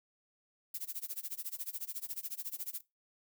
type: noise with tremolo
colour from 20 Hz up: violet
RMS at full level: -38 dBFS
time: 0.74-2.81 s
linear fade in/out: 5 ms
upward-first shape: sine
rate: 14 Hz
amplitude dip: 100%
effects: noise-tail reverb RT60 0.2 s tail -18 dB re dry